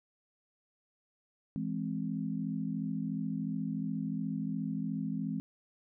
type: chord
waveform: sine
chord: E augmented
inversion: none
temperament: equal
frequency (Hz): 164.81 / 207.7 / 261.6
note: E3 / G#3 / B#3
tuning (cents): 0 / 0 / 0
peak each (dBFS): -37 / -36 / -37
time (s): 1.56-5.4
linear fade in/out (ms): 0
effects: none